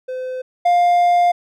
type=tone pair in turn; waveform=triangle; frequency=512 / 703.2 Hz; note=C5 / F5; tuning=-38 / +12 cents; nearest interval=perfect fourth; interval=550 cents; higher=second; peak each=-21 / -9 dBFS; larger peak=second; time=0.08-0.42 / 0.65-1.32 s; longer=second; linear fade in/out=10 ms; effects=none